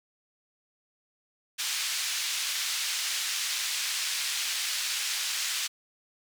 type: band-pass noise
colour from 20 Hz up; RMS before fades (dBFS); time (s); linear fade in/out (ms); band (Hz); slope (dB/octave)
white; -31; 1.58-5.68; 20; 2000 to 6100; 12
effects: none